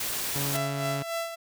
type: noise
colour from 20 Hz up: white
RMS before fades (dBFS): -31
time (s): 0-0.57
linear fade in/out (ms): 5
type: tone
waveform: sawtooth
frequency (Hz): 141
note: C#3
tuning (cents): +30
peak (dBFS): -26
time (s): 0.35-1.03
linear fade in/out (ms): 10
type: tone with tremolo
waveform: sawtooth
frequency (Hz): 668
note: E5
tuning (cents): +23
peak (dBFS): -24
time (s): 0.53-1.36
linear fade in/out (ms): 20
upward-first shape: sine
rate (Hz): 3.5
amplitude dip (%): 60
effects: none